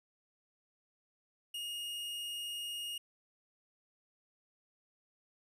45% pulse tone, 2858 Hz, F7, 39 cents sharp, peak -38 dBFS, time 1.54-2.98 s, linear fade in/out 5 ms, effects resampled to 32000 Hz

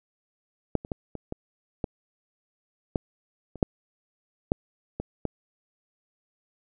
clicks, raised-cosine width 2 ms, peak -9 / -25 / -16 / -22 / -18 / -14 / -11 / -26 / -6 / -8 / -17 / -14 dBFS, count 12, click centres 0.753 / 0.849 / 0.918 / 1.153 / 1.324 / 1.842 / 2.958 / 3.557 / 3.628 / 4.519 / 5 / 5.253 s, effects none

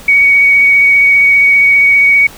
sine tone with vibrato, 2245 Hz, C#7, 21 cents sharp, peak -4 dBFS, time 0.08-2.27 s, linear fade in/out 5 ms, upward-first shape sine, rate 15 Hz, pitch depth 15 cents each way, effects pink hiss -34 dBFS RMS until 2.37 s

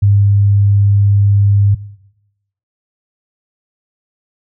sine tone, 100.9 Hz, G#2, 49 cents flat, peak -6 dBFS, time 0.02-1.75 s, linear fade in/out 10 ms, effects noise-tail reverb RT60 0.9 s tail -20 dB re dry

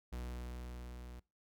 45% pulse tone with level ramp, 61 Hz, B1, 21 cents flat, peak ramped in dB -40 to -48 dBFS, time 0.12-1.2 s, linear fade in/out 10 ms, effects noise-tail reverb RT60 0.3 s tail -24 dB re dry

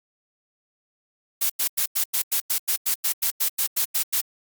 blue noise bursts, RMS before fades -22 dBFS, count 16, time 1.41-4.213 s, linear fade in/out 10 ms, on 88 ms, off 93 ms, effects Opus 48 kbps

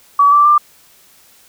sine tone with pitch steps, 1141 / 1168 / 1188 Hz, C#6 / D6 / D6, +50 / -10 / +20 cents, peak -6 dBFS, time 0.19-0.58 s, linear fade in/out 5 ms, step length 130 ms, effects white hiss -48 dBFS RMS until 1.48 s

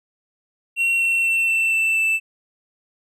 triangle tone with pitch steps, 2732 / 2715 / 2698 / 2680 / 2663 / 2647 Hz, F7 / F7 / E7 / E7 / E7 / E7, -39 / -50 / +40 / +28 / +17 / +7 cents, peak -15 dBFS, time 0.76-2.2 s, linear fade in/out 50 ms, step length 240 ms, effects none

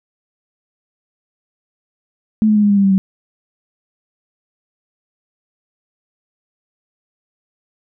sine tone with pitch steps, 216.7 / 212.9 / 209.1 / 205.4 / 201.7 / 198.14 / 194.63 / 191.17 Hz, A3 / G#3 / G#3 / G#3 / G3 / G3 / G3 / G3, -26 / +43 / +12 / -19 / +50 / +19 / -12 / -43 cents, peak -9 dBFS, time 2.42-2.98 s, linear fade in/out 0 ms, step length 70 ms, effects none

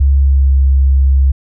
sine tone with pitch glide, 68.9 to 67.48 Hz, C#2 to C#2, -10 to -46 cents, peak -6 dBFS, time 0-1.32 s, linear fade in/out 10 ms, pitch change -36 cents, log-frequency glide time 0.14-0.53 s, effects none

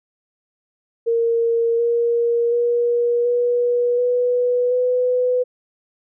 sine tone with pitch steps, 463.1 / 470.1 / 477.2 / 484.4 / 491.8 / 499.2 Hz, A#4 / A#4 / A#4 / B4 / B4 / B4, -11 / +15 / +41 / -34 / -7 / +19 cents, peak -15 dBFS, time 1.06-5.44 s, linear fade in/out 20 ms, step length 730 ms, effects none

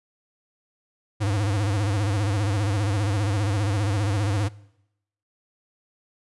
square tone with vibrato, 102 Hz, G#2, 31 cents flat, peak -22 dBFS, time 1.2-4.49 s, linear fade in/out 20 ms, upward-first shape sine, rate 15 Hz, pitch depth 120 cents each way, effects noise-tail reverb RT60 0.8 s tail -21 dB re dry + resampled to 24000 Hz

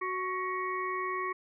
harmonic tone with a mistuned harmonic, 370 Hz, F#4, in tune, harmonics 1 / 3 / 5 / 6, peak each -37 / -33 / -39 / -41 dBFS, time 0.01-1.33 s, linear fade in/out 10 ms, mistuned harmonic 5, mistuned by +41 cents, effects none

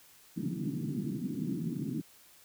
pink band-pass noise, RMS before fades -35 dBFS, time 0.36-2.02 s, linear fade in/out 20 ms, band 140 to 320 Hz, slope 48 dB/octave, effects white hiss -59 dBFS RMS until 2.44 s

